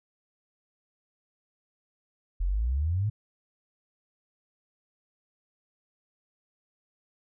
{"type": "exponential sweep", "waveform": "sine", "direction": "up", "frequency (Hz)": [41.04, 111.4], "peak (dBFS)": -24, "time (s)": [2.4, 3.1], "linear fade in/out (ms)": 10, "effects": []}